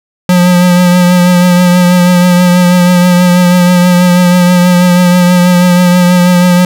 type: tone with vibrato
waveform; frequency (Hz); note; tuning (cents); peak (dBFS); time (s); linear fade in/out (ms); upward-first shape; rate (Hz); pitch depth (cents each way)
square; 178.5; F3; +38; -4; 0.29-6.65; 2; triangle; 6.2; 29
effects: none